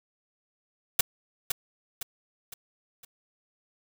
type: noise with echo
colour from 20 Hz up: white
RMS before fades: -20 dBFS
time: 0.99-1.01 s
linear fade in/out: 5 ms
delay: 510 ms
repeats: 4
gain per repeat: -7 dB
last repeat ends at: 3.05 s
effects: none